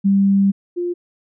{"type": "tone pair in turn", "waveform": "sine", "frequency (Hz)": [197.1, 351.2], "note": ["G3", "F4"], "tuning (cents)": [10, 10], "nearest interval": "minor seventh", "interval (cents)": 1000, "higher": "second", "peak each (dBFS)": [-11, -19], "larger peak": "first", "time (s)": [[0.04, 0.52], [0.76, 0.94]], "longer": "first", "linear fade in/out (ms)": 20, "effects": []}